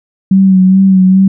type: tone with vibrato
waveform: sine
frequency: 189.5 Hz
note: F#3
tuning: 42 cents sharp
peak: -3 dBFS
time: 0.31-1.28 s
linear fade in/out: 5 ms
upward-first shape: sine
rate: 2.4 Hz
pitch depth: 34 cents each way
effects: none